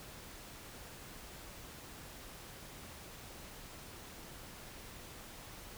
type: silence
effects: pink hiss -51 dBFS RMS until 5.77 s